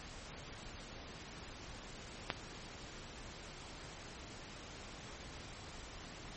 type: click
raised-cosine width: 0.3 ms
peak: -17 dBFS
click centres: 2.302 s
effects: pink hiss -50 dBFS RMS until 6.36 s + MP3 32 kbps